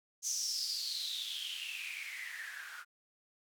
blue noise with band-pass filter sweep, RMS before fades -40 dBFS, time 0.22-2.85 s, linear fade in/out 50 ms, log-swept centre 6300 to 1400 Hz, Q 9.4, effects none

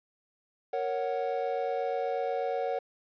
triangle chord, F# major, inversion first, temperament equal, 466.2 / 554.4 / 740 Hz, A#4 / C#5 / F#5, 0 / 0 / 0 cents, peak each -31 dBFS, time 0.73-2.79 s, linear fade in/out 5 ms, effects resampled to 11025 Hz + 10-bit

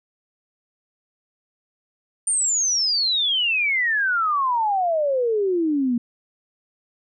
sine exponential sweep, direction down, 9140 to 231.9 Hz, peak -18 dBFS, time 2.27-5.98 s, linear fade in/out 5 ms, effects none

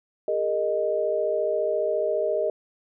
sine tone cluster, 405.7 / 460.2 / 620 Hz, G#4 / A#4 / D#5, -41 / -22 / -6 cents, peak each -28 / -28 / -24 dBFS, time 0.28-2.5 s, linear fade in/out 2 ms, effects none

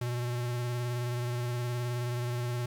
square tone with vibrato, 121.6 Hz, B2, 26 cents flat, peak -31 dBFS, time 0.01-2.66 s, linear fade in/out 5 ms, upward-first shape square, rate 19 Hz, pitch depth 21 cents each way, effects 10-bit

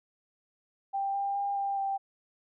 sine tone with pitch steps, 788 / 796 / 802 / 794 / 785 Hz, G5 / G5 / G5 / G5 / G5, +9 / +26 / +39 / +22 / +2 cents, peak -28 dBFS, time 0.93-1.98 s, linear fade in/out 20 ms, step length 210 ms, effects none

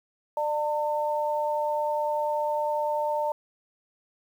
sine tone pair together, 597 / 902.5 Hz, D5 / A5, +28 / +44 cents, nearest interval perfect fifth, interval 716 cents, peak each -27 dBFS, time 0.37-3.32 s, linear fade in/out 2 ms, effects 9-bit

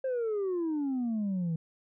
sine exponential sweep, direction down, 536 to 158.8 Hz, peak -26 dBFS, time 0.04-1.56 s, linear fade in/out 5 ms, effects tanh soft clip ceiling -27 dBFS

